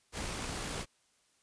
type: noise with amplitude modulation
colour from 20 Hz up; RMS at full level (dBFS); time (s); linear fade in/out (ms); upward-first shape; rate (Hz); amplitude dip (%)
pink; -37; 0.12-0.86; 50; sine; 59.7; 30
effects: white hiss -71 dBFS RMS until 1.42 s + resampled to 22050 Hz